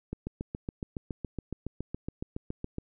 click train, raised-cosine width 3 ms, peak -21 dBFS, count 20, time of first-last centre 0.13-2.784 s, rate 7.16 Hz, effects none

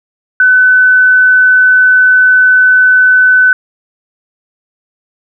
sine tone, 1507 Hz, F#6, 31 cents sharp, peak -3 dBFS, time 0.4-3.53 s, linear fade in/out 2 ms, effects none

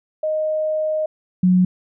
sine tone pair in turn, 621 / 182.56 Hz, D#5 / F#3, -3 / -23 cents, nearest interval octave + major sixth, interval 2120 cents, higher first, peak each -18 / -11 dBFS, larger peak second, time 0.23-1.06 / 1.43-1.65 s, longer first, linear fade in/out 5 ms, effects none

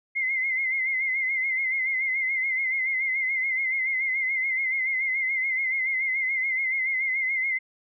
sine tone with vibrato, 2093 Hz, C7, in tune, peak -23 dBFS, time 0.15-7.59 s, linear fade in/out 20 ms, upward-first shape sine, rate 7 Hz, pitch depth 58 cents each way, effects none

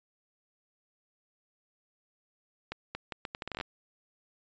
accelerating click train, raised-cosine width 0.3 ms, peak -20 dBFS, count 13, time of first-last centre 2.72-3.611 s, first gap 230 ms, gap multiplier 0.75, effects resampled to 16000 Hz

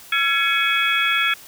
sine tone cluster, 1357 / 1679 / 2226 / 2531 / 3342 Hz, E6 / G#6 / C#7 / D#7 / G#7, +50 / +18 / +7 / +29 / +10 cents, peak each -23 dBFS, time 0.12-1.34 s, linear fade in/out 5 ms, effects white hiss -43 dBFS RMS until 1.47 s

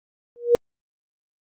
sine tone with exponential growth, 477 Hz, A#4, 40 cents sharp, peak -8 dBFS, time 0.36-0.55 s, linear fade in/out 0 ms, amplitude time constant 41 ms, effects Opus 32 kbps

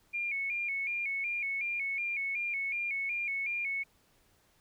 sine tone with vibrato, 2300 Hz, D7, 37 cents flat, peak -31 dBFS, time 0.13-3.84 s, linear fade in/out 20 ms, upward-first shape square, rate 2.7 Hz, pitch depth 73 cents each way, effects pink hiss -68 dBFS RMS until 4.6 s

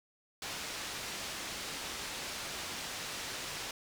white low-pass noise, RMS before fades -41 dBFS, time 0.42-3.71 s, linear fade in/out 2 ms, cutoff 5700 Hz, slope 12 dB/octave, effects none

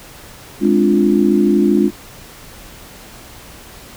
sine chord, D half-diminished seventh, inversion second, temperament equal, 207.7 / 261.6 / 293.7 / 349.2 Hz, Ab3 / C4 / D4 / F4, 0 / 0 / 0 / 0 cents, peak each -14 / -20 / -15 / -15 dBFS, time 0.6-1.91 s, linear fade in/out 50 ms
clicks, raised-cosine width 1 ms, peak -23 dBFS, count 2, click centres 0.65 / 1.774 s
effects pink hiss -38 dBFS RMS until 3.96 s

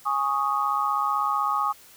sine chord, Ab suspended fourth, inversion none, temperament equal, 830.6 / 1108.7 / 1244.5 Hz, Ab5 / Db6 / Eb6, 0 / 0 / 0 cents, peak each -28 / -26 / -25 dBFS, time 0.05-1.73 s, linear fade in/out 20 ms, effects white hiss -51 dBFS RMS until 1.96 s

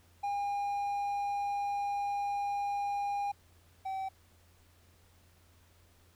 triangle tone pair in turn, 809 / 768.8 Hz, G#5 / G5, -46 / -34 cents, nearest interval minor second, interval 88 cents, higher first, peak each -29 / -32 dBFS, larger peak first, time 0.23-3.32 / 3.85-4.09 s, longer first, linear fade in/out 10 ms, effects added 86 Hz sine -63 dBFS peak until 6.15 s + pink hiss -66 dBFS RMS until 6.15 s

